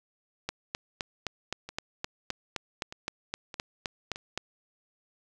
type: two click trains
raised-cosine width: 0.2 ms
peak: -23 / -14 dBFS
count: 5 / 16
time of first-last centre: 1.69-4.159 / 0.49-4.376 s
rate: 1.62 / 3.86 Hz
effects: none